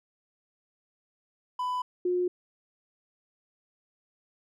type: tone pair in turn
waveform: triangle / sine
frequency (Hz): 998 / 358.9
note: B5 / F4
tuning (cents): +18 / +47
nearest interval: octave + tritone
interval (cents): 1771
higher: first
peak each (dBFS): -26 / -24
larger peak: second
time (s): 1.59-1.82 / 2.05-2.28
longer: neither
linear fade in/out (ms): 5
effects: none